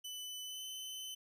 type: tone with pitch glide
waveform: sawtooth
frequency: 2999 to 3041 Hz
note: F#7 to F#7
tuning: +23 to +47 cents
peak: -40 dBFS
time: 0.04-1.15 s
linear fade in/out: 10 ms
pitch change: +24 cents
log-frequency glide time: 0.44-0.63 s
effects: none